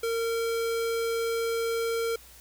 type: tone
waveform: square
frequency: 459 Hz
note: A#4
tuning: 27 cents flat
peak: -27 dBFS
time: 0.03-2.16 s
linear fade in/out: 5 ms
effects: added 60 Hz sine -55 dBFS peak until 2.4 s + white hiss -52 dBFS RMS until 2.4 s